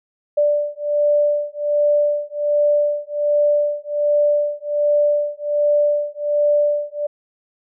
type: beating tone pair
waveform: sine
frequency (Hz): 587.3 / 588.6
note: D5 / D5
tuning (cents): 0 / +4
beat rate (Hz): 1.3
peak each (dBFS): -18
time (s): 0.37-7.07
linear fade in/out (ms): 10
effects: none